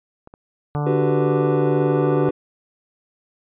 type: clicks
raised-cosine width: 1 ms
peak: -27 dBFS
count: 4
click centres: 0.274 / 0.339 / 1.03 / 1.096 s
type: harmonic tone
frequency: 146.83 Hz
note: D3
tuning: in tune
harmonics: 1 / 2 / 3 / 4 / 5 / 6 / 7 / 8 / 9 / 10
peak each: -21 / -32 / -31 / -34 / -32 / -33 / -40 / -35 / -47 / -45 dBFS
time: 0.75-2.29 s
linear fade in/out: 0 ms
type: chord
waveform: triangle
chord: G major seventh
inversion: second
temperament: equal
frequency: 293.7 / 370 / 392 / 493.9 Hz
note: D4 / F#4 / G4 / B4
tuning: 0 / 0 / 0 / 0 cents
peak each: -21 dBFS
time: 0.86-2.31 s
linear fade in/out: 10 ms
effects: resampled to 8000 Hz